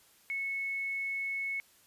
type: tone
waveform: sine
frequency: 2200 Hz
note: C#7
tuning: 14 cents flat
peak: -32 dBFS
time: 0.3-1.6 s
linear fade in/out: 0 ms
effects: white hiss -63 dBFS RMS until 1.86 s + resampled to 32000 Hz